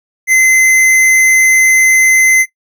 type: tone with hard clipping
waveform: sine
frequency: 2056 Hz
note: C7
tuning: 31 cents flat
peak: -6 dBFS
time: 0.27-2.46 s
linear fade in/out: 50 ms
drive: 18 dB
effects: noise-tail reverb RT60 0.1 s tail -17 dB re dry